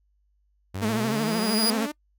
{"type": "exponential sweep", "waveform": "sawtooth", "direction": "up", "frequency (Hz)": [92.5, 304.8], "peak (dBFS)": -26, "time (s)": [0.74, 1.92], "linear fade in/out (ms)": 10}
{"type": "tone with vibrato", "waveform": "sawtooth", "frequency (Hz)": 220, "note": "A3", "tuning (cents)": 0, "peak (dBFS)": -20, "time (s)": [0.81, 1.87], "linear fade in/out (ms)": 20, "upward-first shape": "sine", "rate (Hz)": 13, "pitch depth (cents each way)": 74}
{"type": "tone with exponential growth", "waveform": "sawtooth", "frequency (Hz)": 4900, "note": "D#8", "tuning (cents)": -27, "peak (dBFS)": -19, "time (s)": [0.82, 1.7], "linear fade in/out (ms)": 0, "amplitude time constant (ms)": 190}
{"effects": ["noise-tail reverb RT60 0.1 s tail -24 dB re dry", "added 50 Hz sine -64 dBFS peak until 2.18 s"]}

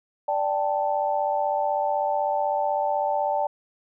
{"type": "chord", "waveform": "sine", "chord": "D suspended fourth", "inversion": "none", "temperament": "equal", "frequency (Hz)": [587.3, 784, 880], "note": ["D5", "G5", "A5"], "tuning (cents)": [0, 0, 0], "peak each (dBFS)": -26, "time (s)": [0.28, 3.47], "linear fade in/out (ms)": 5, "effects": []}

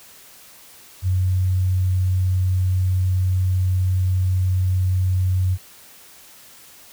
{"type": "tone", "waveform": "sine", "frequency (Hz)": 92.5, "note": "F#2", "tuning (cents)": 0, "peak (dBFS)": -16, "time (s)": [1.02, 5.58], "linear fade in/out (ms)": 50, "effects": ["white hiss -46 dBFS RMS until 6.92 s"]}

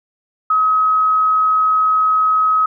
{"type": "tone", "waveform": "sine", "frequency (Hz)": 1273, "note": "D#6", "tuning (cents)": 39, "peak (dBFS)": -11, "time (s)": [0.5, 2.66], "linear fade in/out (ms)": 5, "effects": []}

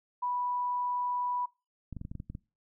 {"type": "tone", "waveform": "sine", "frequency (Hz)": 984, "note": "B5", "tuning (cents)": -7, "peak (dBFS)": -29, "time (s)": [0.22, 1.46], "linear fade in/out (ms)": 10}
{"type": "clicks", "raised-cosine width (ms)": 5, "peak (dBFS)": -27, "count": 9, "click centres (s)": [1.927, 1.967, 2.014, 2.051, 2.115, 2.153, 2.201, 2.3, 2.351]}
{"effects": ["noise-tail reverb RT60 0.3 s tail -23 dB re dry"]}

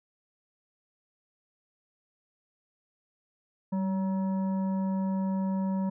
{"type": "tone with frequency modulation", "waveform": "sine", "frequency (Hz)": 192.6, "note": "G3", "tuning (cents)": -30, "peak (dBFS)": -26, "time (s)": [3.72, 5.9], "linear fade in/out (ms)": 10, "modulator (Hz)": 756, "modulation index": 0.41, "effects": []}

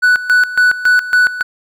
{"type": "tone with tremolo", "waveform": "triangle", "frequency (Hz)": 1484, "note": "F#6", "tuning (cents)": 5, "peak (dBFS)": -5, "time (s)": [0.02, 1.43], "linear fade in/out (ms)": 20, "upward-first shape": "square", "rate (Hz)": 3.6, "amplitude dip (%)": 80, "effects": []}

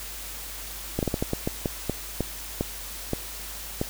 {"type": "slowing click train", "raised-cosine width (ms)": 2, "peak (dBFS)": -11, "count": 13, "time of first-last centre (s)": [0.99, 3.814], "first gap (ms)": 38, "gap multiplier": 1.3, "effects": ["added 50 Hz sine -42 dBFS peak until 3.89 s", "white hiss -38 dBFS RMS until 3.89 s"]}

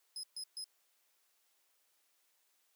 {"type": "tone bursts", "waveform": "30% pulse", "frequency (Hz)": 5080, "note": "D#8", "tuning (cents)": 35, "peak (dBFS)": -37, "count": 3, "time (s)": [0.16, 0.642], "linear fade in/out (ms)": 2, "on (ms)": 74, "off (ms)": 130, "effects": ["white hiss -75 dBFS RMS until 2.75 s", "high-pass 400 Hz 12 dB/octave"]}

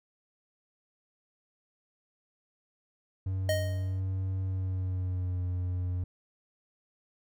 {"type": "tone with pitch glide", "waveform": "triangle", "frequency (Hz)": [94.7, 90.21], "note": ["F#2", "F#2"], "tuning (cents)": [41, -43], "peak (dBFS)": -27, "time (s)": [3.26, 6.04], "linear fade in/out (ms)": 5, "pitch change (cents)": -84, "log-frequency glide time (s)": [4.43, 5.41]}
{"type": "tone with exponential decay", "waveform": "square", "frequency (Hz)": 622.3, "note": "D#5", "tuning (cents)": 0, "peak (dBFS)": -25, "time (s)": [3.49, 4], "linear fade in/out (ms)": 2, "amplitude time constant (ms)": 110}
{"effects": []}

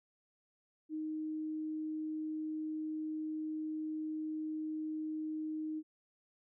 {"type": "tone", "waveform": "sine", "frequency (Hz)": 311.1, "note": "D#4", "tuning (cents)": 0, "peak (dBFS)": -36, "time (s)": [0.89, 5.83], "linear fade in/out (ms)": 50, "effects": []}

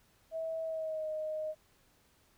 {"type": "tone with pitch glide", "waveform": "sine", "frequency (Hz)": [648, 620.9], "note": ["E5", "D#5"], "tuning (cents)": [-30, -4], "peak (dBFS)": -34, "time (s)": [0.31, 1.55], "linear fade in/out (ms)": 50, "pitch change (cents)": -74, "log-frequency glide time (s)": [0.63, 1.09], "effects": ["pink hiss -68 dBFS RMS until 2.37 s"]}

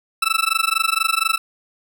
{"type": "tone with amplitude modulation", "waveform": "20% pulse", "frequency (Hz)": 1318.5, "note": "E6", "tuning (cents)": 0, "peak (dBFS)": -8, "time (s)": [0.22, 1.38], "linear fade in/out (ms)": 5, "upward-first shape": "sine", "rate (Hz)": 24.2, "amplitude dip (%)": 100, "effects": []}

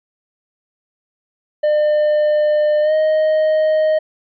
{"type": "tone with pitch glide", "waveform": "triangle", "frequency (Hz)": [602, 622.9], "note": ["D5", "D#5"], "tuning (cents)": [43, 2], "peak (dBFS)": -10, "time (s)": [1.63, 3.99], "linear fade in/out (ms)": 10, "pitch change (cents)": 59, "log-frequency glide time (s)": [2.82, 2.93], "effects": ["resampled to 11025 Hz"]}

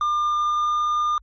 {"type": "tone with pitch glide", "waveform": "triangle", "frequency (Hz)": [1200, 1207.6], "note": ["D6", "D6"], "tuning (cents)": [37, 48], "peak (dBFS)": -17, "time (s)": [0.01, 1.18], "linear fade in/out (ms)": 2, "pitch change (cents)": 11, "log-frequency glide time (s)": [0.28, 0.8], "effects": ["added 50 Hz sine -48 dBFS peak until 1.22 s", "MP3 32 kbps"]}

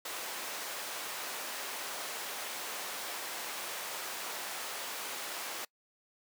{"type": "high-pass noise", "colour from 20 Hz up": "pink", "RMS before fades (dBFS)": -40, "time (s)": [0.05, 5.65], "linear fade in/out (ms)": 5, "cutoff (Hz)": 610, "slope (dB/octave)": 12, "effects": ["noise-tail reverb RT60 0.1 s tail -25 dB re dry"]}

